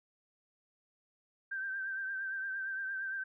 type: tone with vibrato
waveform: sine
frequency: 1565 Hz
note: G6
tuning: 3 cents flat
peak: -35 dBFS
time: 1.51-3.24 s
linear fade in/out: 10 ms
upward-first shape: triangle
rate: 8.7 Hz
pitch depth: 48 cents each way
effects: none